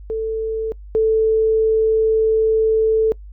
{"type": "tone pair in turn", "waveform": "sine", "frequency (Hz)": [442.8, 441], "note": ["A4", "A4"], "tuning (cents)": [11, 4], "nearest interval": "unison", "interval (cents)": 7, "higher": "first", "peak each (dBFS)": [-19, -12], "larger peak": "second", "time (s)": [[0.1, 0.72], [0.95, 3.12]], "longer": "second", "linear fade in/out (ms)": 0, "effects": ["noise-tail reverb RT60 0.1 s tail -23 dB re dry", "added 50 Hz sine -34 dBFS peak until 3.32 s"]}